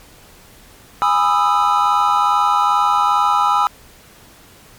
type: chord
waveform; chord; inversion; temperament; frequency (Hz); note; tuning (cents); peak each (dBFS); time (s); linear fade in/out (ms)
triangle; E major seventh; first; just; 824.1 / 988.9 / 1236.1 / 1318.5; G#5 / B5 / D#6 / E6; -14 / +2 / -12 / 0; -16; 1.02-3.67; 0
effects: pink hiss -45 dBFS RMS until 4.78 s + MP3 96 kbps